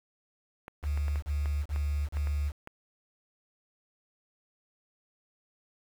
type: clicks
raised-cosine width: 0.5 ms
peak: -27 dBFS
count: 10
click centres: 0.681 / 0.839 / 0.975 / 1.082 / 1.158 / 1.458 / 1.761 / 2.17 / 2.272 / 2.674 s
type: tone bursts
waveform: sine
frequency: 73 Hz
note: D2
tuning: 10 cents flat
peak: -27 dBFS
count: 4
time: 0.82-2.526 s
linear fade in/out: 50 ms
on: 410 ms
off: 22 ms
effects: 8-bit